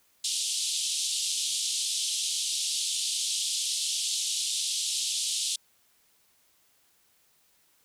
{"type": "band-pass noise", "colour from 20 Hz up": "pink", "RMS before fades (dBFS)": -30, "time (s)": [0.24, 5.56], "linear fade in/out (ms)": 5, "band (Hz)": [3100, 10000], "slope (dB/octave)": 48, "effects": ["white hiss -66 dBFS RMS until 7.84 s"]}